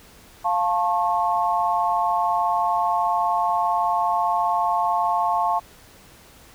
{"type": "chord", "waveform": "sine", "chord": "F augmented", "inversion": "none", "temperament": "equal with one note detuned", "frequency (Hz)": [698.5, 880, 1086.5], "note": ["F5", "A5", "C#6"], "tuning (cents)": [0, 0, -35], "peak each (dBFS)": [-23, -22, -24], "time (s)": [0.44, 5.6], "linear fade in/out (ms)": 20, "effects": ["pink hiss -49 dBFS RMS until 6.54 s"]}